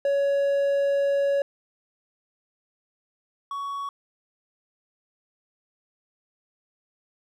triangle tone pair in turn, 560 / 1120 Hz, C#5 / C#6, +18 / +18 cents, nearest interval octave, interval 1200 cents, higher second, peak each -18 / -27 dBFS, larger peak first, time 0.05-1.42 / 3.51-3.89 s, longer first, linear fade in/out 2 ms, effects none

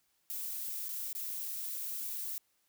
violet noise with dropouts, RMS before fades -39 dBFS, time 0.3-2.38 s, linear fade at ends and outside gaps 0 ms, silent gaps 0.884-0.891 / 1.129-1.151 s, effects white hiss -75 dBFS RMS until 2.68 s

